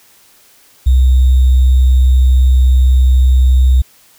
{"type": "tone with sample-and-hold", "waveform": "sine", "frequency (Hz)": 64.1, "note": "C2", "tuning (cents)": -35, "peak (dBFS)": -5, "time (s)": [0.86, 3.82], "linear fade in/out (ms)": 10, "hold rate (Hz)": 3675, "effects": ["white hiss -47 dBFS RMS until 4.18 s"]}